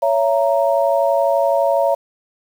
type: chord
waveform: sine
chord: A# diminished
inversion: first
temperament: just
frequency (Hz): 559.4 / 671.3 / 932.3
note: C#5 / E5 / A#5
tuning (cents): +16 / +31 / 0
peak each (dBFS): -16 / -17 / -21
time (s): 0.02-1.95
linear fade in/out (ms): 10
effects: 7-bit